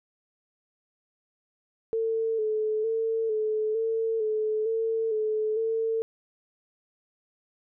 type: tone with vibrato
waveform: sine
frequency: 440.4 Hz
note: A4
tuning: 2 cents sharp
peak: -24 dBFS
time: 1.93-6.02 s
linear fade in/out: 0 ms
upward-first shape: square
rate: 1.1 Hz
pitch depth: 35 cents each way
effects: none